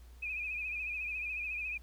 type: tone with vibrato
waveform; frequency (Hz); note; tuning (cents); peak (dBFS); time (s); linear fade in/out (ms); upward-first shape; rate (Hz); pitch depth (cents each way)
sine; 2485; D#7; -3; -35; 0.22-1.78; 10; sine; 14; 66
effects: added 60 Hz sine -51 dBFS peak until 1.82 s + pink hiss -65 dBFS RMS until 1.82 s